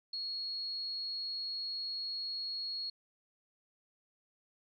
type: tone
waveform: sine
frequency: 4318 Hz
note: C#8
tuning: 46 cents flat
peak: -36 dBFS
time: 0.13-2.9 s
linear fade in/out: 5 ms
effects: none